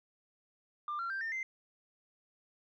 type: tone with pitch steps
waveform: sine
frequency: 1193 / 1370.4 / 1574.2 / 1808.2 / 2077 Hz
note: D6 / F6 / G6 / A6 / C7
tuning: +27 / -33 / +7 / +47 / -13 cents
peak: -33 dBFS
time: 0.88-1.43 s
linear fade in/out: 2 ms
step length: 110 ms
effects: tanh soft clip ceiling -32 dBFS